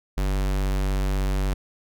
square tone, 48.18 Hz, G1, 29 cents flat, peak -22 dBFS, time 0.17-1.54 s, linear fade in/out 10 ms, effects none

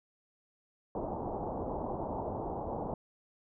white low-pass noise, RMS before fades -37 dBFS, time 0.95-2.94 s, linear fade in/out 2 ms, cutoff 920 Hz, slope 48 dB/octave, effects none

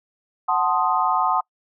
sine chord, F# diminished seventh, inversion none, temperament equal, 740 / 880 / 1046.5 / 1244.5 Hz, F#5 / A5 / C6 / Eb6, 0 / 0 / 0 / 0 cents, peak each -23 dBFS, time 0.48-1.41 s, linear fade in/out 10 ms, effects noise-tail reverb RT60 0.1 s tail -26 dB re dry

